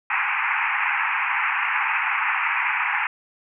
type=band-pass noise; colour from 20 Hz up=white; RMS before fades=-23 dBFS; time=0.1-3.07 s; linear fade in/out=2 ms; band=810 to 2600 Hz; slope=96 dB/octave; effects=none